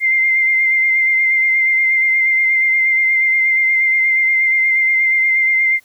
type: tone with vibrato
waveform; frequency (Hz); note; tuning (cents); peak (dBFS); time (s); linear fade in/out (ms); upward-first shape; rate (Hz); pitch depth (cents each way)
sine; 2093; C7; 0; -11; 0-5.8; 50; sine; 8.4; 20
effects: white hiss -54 dBFS RMS until 5.84 s